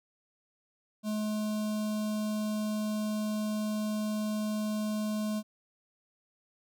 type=tone with notch filter; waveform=square; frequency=213.1 Hz; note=G#3; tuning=45 cents sharp; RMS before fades=-32 dBFS; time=1.03-5.43 s; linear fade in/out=50 ms; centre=1900 Hz; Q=0.99; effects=none